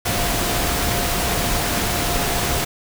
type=tone in noise; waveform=sine; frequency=701 Hz; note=F5; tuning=6 cents sharp; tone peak=-29 dBFS; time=0.05-2.65 s; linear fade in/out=10 ms; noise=pink; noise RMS=-21 dBFS; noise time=0.05-2.65 s; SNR=-11 dB; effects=none